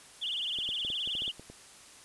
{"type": "tone with vibrato", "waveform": "sine", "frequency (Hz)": 3166, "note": "G7", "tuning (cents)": 17, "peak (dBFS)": -31, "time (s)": [0.21, 1.32], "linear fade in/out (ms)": 20, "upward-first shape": "triangle", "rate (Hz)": 19, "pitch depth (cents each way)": 230}
{"type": "clicks", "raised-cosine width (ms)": 2, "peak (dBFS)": -33, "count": 10, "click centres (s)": [0.587, 0.69, 0.849, 0.902, 1.075, 1.152, 1.221, 1.279, 1.396, 1.5]}
{"effects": ["white hiss -53 dBFS RMS until 2.04 s", "resampled to 24000 Hz"]}